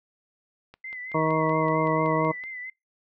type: click train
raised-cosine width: 0.3 ms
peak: -30 dBFS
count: 10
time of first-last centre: 0.74-2.438 s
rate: 5.3 Hz
type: tone with vibrato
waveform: sine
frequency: 2033 Hz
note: B6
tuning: 50 cents sharp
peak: -34 dBFS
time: 0.84-2.7 s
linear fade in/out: 5 ms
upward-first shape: sine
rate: 4.4 Hz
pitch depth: 53 cents each way
type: harmonic tone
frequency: 158.1 Hz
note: D#3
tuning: 28 cents sharp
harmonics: 1 / 2 / 3 / 4 / 6 / 7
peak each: -28 / -28 / -28 / -28 / -28 / -28 dBFS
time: 1.14-2.32 s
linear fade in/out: 10 ms
effects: noise-tail reverb RT60 0.2 s tail -26 dB re dry